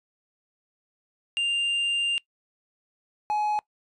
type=tone pair in turn; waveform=triangle; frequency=2794 / 842.7 Hz; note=F7 / G#5; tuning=0 / +25 cents; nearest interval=octave + major sixth; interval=2075 cents; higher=first; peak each=-21 dBFS; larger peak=neither; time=1.37-2.18 / 3.3-3.59 s; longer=first; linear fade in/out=0 ms; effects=noise-tail reverb RT60 0.1 s tail -23 dB re dry + resampled to 24000 Hz